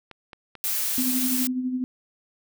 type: clicks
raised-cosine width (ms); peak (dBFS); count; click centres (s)
0.3; -25; 3; 0.113 / 0.332 / 0.553
type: noise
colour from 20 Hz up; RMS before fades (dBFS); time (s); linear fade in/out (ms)
blue; -26; 0.64-1.47; 0
type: tone with tremolo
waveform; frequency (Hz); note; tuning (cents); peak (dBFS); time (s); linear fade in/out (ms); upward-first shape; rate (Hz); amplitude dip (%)
sine; 254.1; B3; +49; -22; 0.98-1.84; 0; sine; 12; 50
effects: none